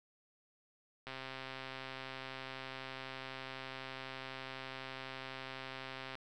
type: click train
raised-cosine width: 0.3 ms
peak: -28 dBFS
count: 672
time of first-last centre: 1.07-6.153 s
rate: 132 Hz
effects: none